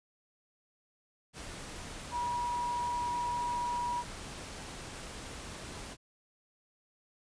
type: tone in noise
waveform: sine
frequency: 965 Hz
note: B5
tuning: 40 cents flat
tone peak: -31 dBFS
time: 2.11-4.04 s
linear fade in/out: 50 ms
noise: pink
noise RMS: -44 dBFS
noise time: 1.33-5.97 s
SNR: +10 dB
effects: resampled to 22050 Hz